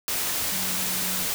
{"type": "tone in noise", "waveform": "sine", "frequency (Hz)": 185, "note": "F#3", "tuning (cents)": 0, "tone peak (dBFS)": -37, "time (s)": [0.52, 1.25], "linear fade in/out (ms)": 0, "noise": "white", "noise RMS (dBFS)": -27, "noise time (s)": [0.08, 1.34], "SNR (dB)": -13, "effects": []}